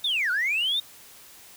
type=linear two-way sweep; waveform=sine; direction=down then up; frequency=3729 to 1396.9 to 3729 Hz; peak=-21 dBFS; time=0.04-0.8 s; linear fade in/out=5 ms; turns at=0.31 s; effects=tanh soft clip ceiling -19 dBFS + white hiss -49 dBFS RMS until 1.56 s